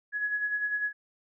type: tone with tremolo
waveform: sine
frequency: 1682 Hz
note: G#6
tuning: 22 cents sharp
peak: -25 dBFS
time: 0.12-0.93 s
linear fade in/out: 50 ms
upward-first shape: sine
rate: 10 Hz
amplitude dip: 55%
effects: none